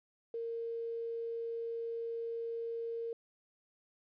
sine tone with quantisation, 461.5 Hz, A#4, 17 cents flat, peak -36 dBFS, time 0.34-3.13 s, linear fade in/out 2 ms, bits 11, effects resampled to 11025 Hz

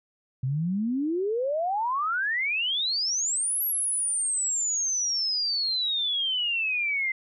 sine exponential two-way sweep, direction up then down, 124.4 to 11730 to 2061 Hz, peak -24 dBFS, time 0.43-7.12 s, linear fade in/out 5 ms, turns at 3.63 s, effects none

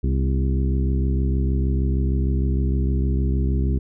harmonic tone with a mistuned harmonic, 66.5 Hz, C2, 29 cents sharp, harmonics 1 / 2 / 3 / 4 / 5 / 6, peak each -19 / -25 / -29 / -31 / -33 / -35 dBFS, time 0.03-3.79 s, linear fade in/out 10 ms, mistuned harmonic 4, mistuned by -44 cents, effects none

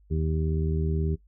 harmonic tone, 78.7 Hz, D#2, 20 cents sharp, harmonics 1 / 2 / 3 / 4 / 5, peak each -26 / -28 / -38 / -40 / -34 dBFS, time 0.1-1.16 s, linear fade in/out 20 ms, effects noise-tail reverb RT60 0.1 s tail -17 dB re dry + added 50 Hz sine -55 dBFS peak until 1.27 s

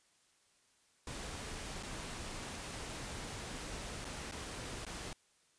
pink noise with dropouts, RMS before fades -44 dBFS, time 1.07-5.13 s, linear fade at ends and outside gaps 2 ms, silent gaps 1.828-1.832 / 4.046-4.051 / 4.313-4.321 / 4.851-4.865 s, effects white hiss -71 dBFS RMS until 5.58 s + resampled to 22050 Hz

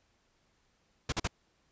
pink noise bursts, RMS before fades -31 dBFS, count 3, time 1.09-1.275 s, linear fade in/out 5 ms, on 33 ms, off 43 ms, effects pink hiss -72 dBFS RMS until 1.71 s + resampled to 16000 Hz

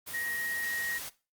sine tone in noise, 1883 Hz, A#6, 17 cents sharp, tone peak -32 dBFS, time 0.13-0.99 s, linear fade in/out 20 ms, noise white, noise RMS -40 dBFS, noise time 0.06-1.1 s, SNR +5 dB, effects noise-tail reverb RT60 0.3 s tail -18 dB re dry + Opus 32 kbps

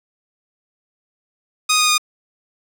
10% pulse tone with pitch steps, 1244.5 / 1235.9 / 1227.4 Hz, D#6 / D#6 / D#6, 0 / -12 / -24 cents, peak -5 dBFS, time 1.69-1.981 s, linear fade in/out 10 ms, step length 97 ms, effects none

